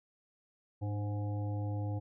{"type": "harmonic tone with a mistuned harmonic", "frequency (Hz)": 103.83, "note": "G#2", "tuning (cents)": 0, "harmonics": [1, 3, 5, 7, 8], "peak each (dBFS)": [-33, -43, -47, -50, -51], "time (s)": [0.81, 2], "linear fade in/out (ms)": 20, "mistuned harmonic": 3, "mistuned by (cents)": -46, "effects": []}